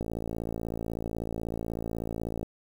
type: click train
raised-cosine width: 2 ms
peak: -20 dBFS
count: 137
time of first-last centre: 0.01-2.43 s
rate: 56.2 Hz
effects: 8-bit